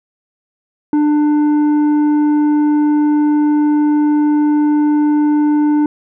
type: tone with tanh clipping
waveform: sine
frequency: 297.8 Hz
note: D4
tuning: 24 cents sharp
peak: -11 dBFS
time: 0.93-5.86 s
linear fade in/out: 2 ms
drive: 7 dB
effects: none